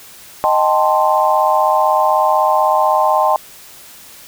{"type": "chord", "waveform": "sine", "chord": "A half-diminished seventh", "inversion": "second", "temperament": "equal", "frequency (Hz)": [622.3, 784, 880, 1046.5], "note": ["Eb5", "G5", "A5", "C6"], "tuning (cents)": [0, 0, 0, 0], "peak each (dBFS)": -16, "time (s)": [0.44, 3.36], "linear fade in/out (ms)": 0, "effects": ["white hiss -39 dBFS RMS until 4.27 s"]}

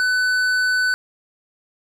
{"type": "tone with tanh clipping", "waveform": "triangle", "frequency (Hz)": 1500, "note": "F#6", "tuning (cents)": 23, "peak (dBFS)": -18, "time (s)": [0, 0.94], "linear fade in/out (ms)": 0, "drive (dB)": 15, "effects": []}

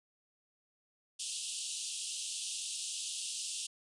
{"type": "band-pass noise", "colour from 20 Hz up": "white", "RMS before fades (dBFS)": -40, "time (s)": [1.19, 3.67], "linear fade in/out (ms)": 10, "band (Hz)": [2700, 10000], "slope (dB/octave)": 96, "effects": ["resampled to 24000 Hz"]}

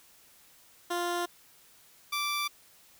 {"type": "tone pair in turn", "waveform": "15% pulse", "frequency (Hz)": [349.2, 1170.2], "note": ["F4", "D6"], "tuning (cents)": [0, -7], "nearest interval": "octave + major sixth", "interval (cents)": 2093, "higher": "second", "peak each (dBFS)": -23, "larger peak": "neither", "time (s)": [[0.9, 1.26], [2.12, 2.48]], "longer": "neither", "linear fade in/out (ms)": 10, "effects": ["white hiss -59 dBFS RMS until 2.99 s"]}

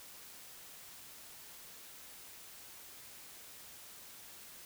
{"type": "silence", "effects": ["white hiss -53 dBFS RMS until 4.65 s"]}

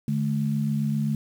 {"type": "tone pair together", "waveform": "sine", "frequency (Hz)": [146.83, 214.4], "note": ["D3", "A3"], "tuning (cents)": [0, -45], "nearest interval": "perfect fifth", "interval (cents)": 655, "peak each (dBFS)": -25, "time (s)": [0.08, 1.15], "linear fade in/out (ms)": 2, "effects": ["8-bit"]}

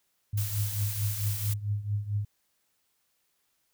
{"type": "tone with tremolo", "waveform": "sine", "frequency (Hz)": 103.2, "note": "G#2", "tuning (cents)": -10, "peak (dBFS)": -24, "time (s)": [0.33, 2.25], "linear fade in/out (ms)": 5, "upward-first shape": "triangle", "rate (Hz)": 4.5, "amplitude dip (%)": 85}
{"type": "noise", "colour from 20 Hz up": "blue", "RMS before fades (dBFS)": -36, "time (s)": [0.37, 1.54], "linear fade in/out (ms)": 10}
{"effects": ["white hiss -74 dBFS RMS until 3.73 s"]}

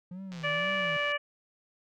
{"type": "tone with vibrato", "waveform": "triangle", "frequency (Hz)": 173.4, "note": "F3", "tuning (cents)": -12, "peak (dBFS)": -36, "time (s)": [0.11, 0.97], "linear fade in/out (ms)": 5, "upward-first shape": "sine", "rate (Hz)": 2, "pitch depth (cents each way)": 190}
{"type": "click train", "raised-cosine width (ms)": 0.2, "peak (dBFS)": -30, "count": 104, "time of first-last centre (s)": [0.32, 1.118], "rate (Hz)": 129}
{"type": "harmonic tone", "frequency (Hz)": 582, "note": "D5", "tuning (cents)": -16, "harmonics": [1, 2, 3, 4, 5], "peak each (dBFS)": [-33, -35, -32, -33, -36], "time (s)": [0.43, 1.18], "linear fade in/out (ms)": 20}
{"effects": []}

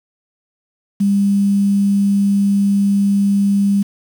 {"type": "tone with quantisation", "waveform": "sine", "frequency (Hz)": 200, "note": "G3", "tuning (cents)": 35, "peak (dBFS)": -11, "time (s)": [1, 3.83], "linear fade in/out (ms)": 10, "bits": 6, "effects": []}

